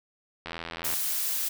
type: click train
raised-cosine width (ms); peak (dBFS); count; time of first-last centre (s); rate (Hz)
0.3; -19; 41; 0.46-0.938; 83.6
type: noise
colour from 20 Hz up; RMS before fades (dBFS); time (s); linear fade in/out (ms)
blue; -29; 0.84-1.49; 10
effects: none